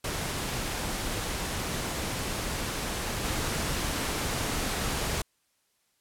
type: noise with level steps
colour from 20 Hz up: pink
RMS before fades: -32 / -30 dBFS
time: 0.04-5.22 s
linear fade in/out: 5 ms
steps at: 3.23 s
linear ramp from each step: 20 ms
effects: white hiss -72 dBFS RMS until 6 s + low-pass 12000 Hz 12 dB/octave